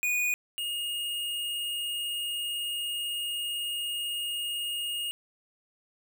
square tone pair in turn, 2463 / 2853 Hz, D#7 / F7, -18 / +36 cents, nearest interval minor third, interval 254 cents, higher second, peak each -26 / -31 dBFS, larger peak first, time 0.03-0.34 / 0.58-5.11 s, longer second, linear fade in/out 0 ms, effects 11-bit

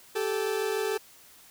40% pulse tone pair together, 390 / 436.8 Hz, G4 / A4, -9 / -13 cents, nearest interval major second, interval 196 cents, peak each -30 / -28 dBFS, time 0.15-0.98 s, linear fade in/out 10 ms, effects white hiss -54 dBFS RMS until 1.5 s

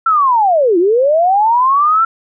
sine linear two-way sweep, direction down then up, 1361 to 329.6 to 1361 Hz, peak -8 dBFS, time 0.06-2.05 s, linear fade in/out 5 ms, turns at 0.78 s, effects none

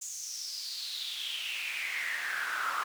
brown noise with high-pass filter sweep, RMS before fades -36 dBFS, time 0.01-2.84 s, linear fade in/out 10 ms, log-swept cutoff 7000 to 1200 Hz, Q 6.7, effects none

